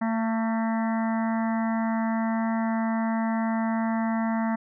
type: harmonic tone with a mistuned harmonic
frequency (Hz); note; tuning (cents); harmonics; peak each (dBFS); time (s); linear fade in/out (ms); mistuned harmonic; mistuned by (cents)
224.9; A3; +38; 1 / 3 / 4 / 5 / 6 / 7 / 8 / 9; -24 / -33 / -33 / -39 / -41 / -43 / -41 / -42; 0.01-4.56; 10; 9; -42
effects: none